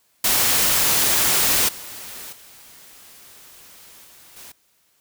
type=noise with level steps; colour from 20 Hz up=white; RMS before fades=-18 / -36 / -46 / -48 / -41 dBFS; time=0.24-4.52 s; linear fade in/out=5 ms; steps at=1.68 / 2.32 / 4.04 / 4.36 s; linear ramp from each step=10 ms; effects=white hiss -63 dBFS RMS until 5 s